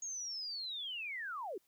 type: linear sweep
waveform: sine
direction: down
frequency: 6645 to 329.6 Hz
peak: -39 dBFS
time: 0.02-1.58 s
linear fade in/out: 5 ms
effects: white hiss -75 dBFS RMS until 1.67 s